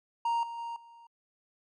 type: tone with level steps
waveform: triangle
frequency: 932.3 Hz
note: A#5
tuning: in tune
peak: -24 / -35 / -33 / -49 dBFS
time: 0.25-1.07 s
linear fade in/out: 5 ms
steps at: 0.43 / 0.58 / 0.76 s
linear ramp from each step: 2 ms
effects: MP3 48 kbps